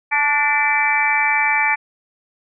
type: harmonic tone with a mistuned harmonic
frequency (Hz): 290.3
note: D4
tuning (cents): -20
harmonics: 3 / 4 / 5 / 6 / 7 / 8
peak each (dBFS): -20 / -28 / -29 / -21 / -24 / -18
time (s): 0.11-1.76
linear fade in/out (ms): 20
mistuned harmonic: 6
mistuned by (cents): +37
effects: none